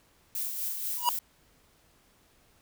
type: noise with tremolo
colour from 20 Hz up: violet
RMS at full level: -32 dBFS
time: 0.35-1.19 s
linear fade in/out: 2 ms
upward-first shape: sine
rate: 4.1 Hz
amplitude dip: 40%
type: tone with exponential growth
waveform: square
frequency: 966 Hz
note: B5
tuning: 39 cents flat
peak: -19 dBFS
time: 0.97-1.09 s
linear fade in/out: 1 ms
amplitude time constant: 26 ms
effects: pink hiss -64 dBFS RMS until 2.61 s